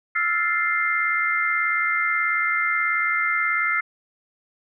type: chord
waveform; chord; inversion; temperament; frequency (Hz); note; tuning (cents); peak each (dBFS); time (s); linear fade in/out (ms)
sine; F major seventh; third; equal; 1318.5 / 1396.9 / 1760 / 2093; E6 / F6 / A6 / C7; 0 / 0 / 0 / 0; -27 / -26 / -28 / -22; 0.15-3.81; 10
effects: none